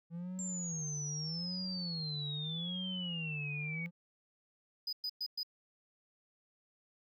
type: tone with vibrato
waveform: triangle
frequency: 164.81 Hz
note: E3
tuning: in tune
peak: -37 dBFS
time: 0.1-3.91 s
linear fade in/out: 50 ms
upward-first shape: sine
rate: 0.81 Hz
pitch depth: 210 cents each way
type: exponential sweep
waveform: sine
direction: down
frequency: 7420 to 2217 Hz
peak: -39 dBFS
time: 0.39-3.86 s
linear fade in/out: 0 ms
type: tone bursts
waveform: triangle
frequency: 4978 Hz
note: D#8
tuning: in tune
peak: -34 dBFS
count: 4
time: 4.87-5.432 s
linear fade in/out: 5 ms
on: 58 ms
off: 110 ms
effects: none